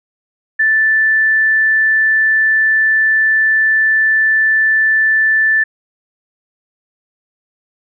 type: tone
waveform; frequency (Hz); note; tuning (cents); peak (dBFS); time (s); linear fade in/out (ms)
sine; 1760; A6; 0; -9; 0.59-5.64; 10
effects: none